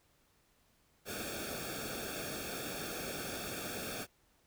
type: noise with comb filter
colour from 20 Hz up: pink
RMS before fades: -41 dBFS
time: 1.05-4.07 s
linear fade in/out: 50 ms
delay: 1 ms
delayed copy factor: -0.9
effects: pink hiss -71 dBFS RMS until 4.46 s